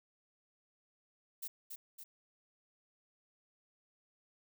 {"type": "noise with echo", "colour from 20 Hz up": "violet", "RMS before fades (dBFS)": -42, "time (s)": [1.42, 1.48], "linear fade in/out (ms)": 10, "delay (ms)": 280, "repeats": 2, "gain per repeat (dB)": -4, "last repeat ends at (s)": 2.04, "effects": []}